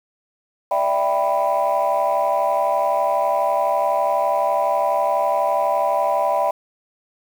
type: chord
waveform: sine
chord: E minor seventh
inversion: third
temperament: equal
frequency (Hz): 587.3 / 659.3 / 784 / 987.8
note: D5 / E5 / G5 / B5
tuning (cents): 0 / 0 / 0 / 0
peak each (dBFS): -21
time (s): 0.71-6.51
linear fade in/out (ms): 5
effects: tanh soft clip ceiling -10 dBFS + 7-bit